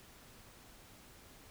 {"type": "silence", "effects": ["pink hiss -58 dBFS RMS until 1.5 s"]}